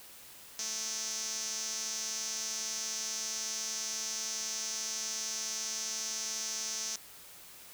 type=tone with band-pass filter; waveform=sawtooth; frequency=220 Hz; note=A3; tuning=in tune; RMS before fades=-37 dBFS; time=0.59-6.96 s; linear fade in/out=0 ms; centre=6000 Hz; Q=5.9; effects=white hiss -52 dBFS RMS until 7.73 s